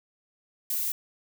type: noise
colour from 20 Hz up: violet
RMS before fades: -29 dBFS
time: 0.7-0.92 s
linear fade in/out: 2 ms
effects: none